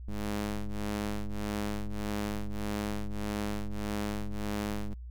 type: ring-modulated tone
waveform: sawtooth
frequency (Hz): 103.83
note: G#2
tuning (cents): 0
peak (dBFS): -25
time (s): 0.08-4.94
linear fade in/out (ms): 5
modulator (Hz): 103
effects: added 60 Hz sine -40 dBFS peak until 5.1 s